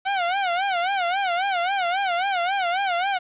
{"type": "tone with vibrato", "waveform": "sawtooth", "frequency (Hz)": 742, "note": "F#5", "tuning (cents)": 5, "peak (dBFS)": -17, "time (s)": [0.05, 3.19], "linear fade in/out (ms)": 20, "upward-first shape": "sine", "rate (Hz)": 3.7, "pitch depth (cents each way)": 140, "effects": ["resampled to 8000 Hz", "8-bit"]}